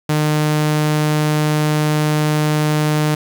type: tone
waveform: sawtooth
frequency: 151.9 Hz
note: D#3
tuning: 41 cents flat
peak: -10 dBFS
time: 0.09-3.15 s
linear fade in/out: 5 ms
effects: 8-bit